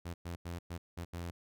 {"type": "tone bursts at uneven times", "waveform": "sawtooth", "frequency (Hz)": 86.1, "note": "F2", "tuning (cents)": -24, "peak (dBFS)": -35, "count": 6, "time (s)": [[0.05, 0.14], [0.25, 0.36], [0.45, 0.59], [0.7, 0.78], [0.97, 1.05], [1.13, 1.31]], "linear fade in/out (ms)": 10, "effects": []}